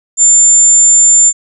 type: tone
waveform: sine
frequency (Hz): 7200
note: A8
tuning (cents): +39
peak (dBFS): -3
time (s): 0.17-1.33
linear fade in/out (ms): 50
effects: none